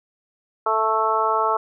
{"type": "harmonic tone", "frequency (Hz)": 220, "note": "A3", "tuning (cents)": 0, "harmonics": [2, 3, 4, 5, 6], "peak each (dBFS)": [-26, -26, -23, -23, -23], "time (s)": [0.66, 1.57], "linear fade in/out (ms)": 5, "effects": []}